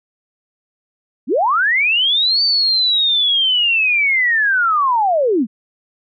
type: linear two-way sweep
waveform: sine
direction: up then down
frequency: 192.4 to 4600 to 192.4 Hz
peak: -12 dBFS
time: 1.27-5.47 s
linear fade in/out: 50 ms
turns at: 2.43 s
effects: none